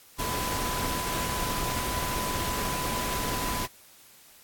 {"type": "tone in noise", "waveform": "sine", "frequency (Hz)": 1000, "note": "B5", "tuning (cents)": 21, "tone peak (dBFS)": -33, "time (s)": [0.18, 3.67], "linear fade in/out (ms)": 20, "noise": "pink", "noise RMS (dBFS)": -31, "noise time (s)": [0.18, 3.67], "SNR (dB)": -5, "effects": ["white hiss -54 dBFS RMS until 4.43 s", "AAC 64 kbps"]}